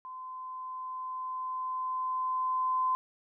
sine tone with level ramp, 1028 Hz, C6, 31 cents flat, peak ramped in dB -40 to -25 dBFS, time 0.05-2.95 s, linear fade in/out 0 ms, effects none

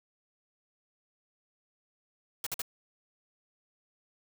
white noise bursts, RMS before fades -34 dBFS, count 3, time 2.44-2.618 s, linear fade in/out 2 ms, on 26 ms, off 50 ms, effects none

